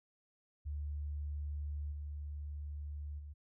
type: tone with level steps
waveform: sine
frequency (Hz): 73.42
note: D2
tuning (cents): 0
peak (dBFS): -37 / -40 / -45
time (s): 0.65-3.34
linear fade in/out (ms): 20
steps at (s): 1.91 / 3.18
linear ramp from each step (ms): 20
effects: none